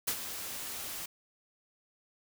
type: noise with ADSR envelope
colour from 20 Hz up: white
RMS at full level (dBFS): -30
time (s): 0.07-1.06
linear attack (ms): 11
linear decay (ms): 68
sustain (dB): -10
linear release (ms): 6
effects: none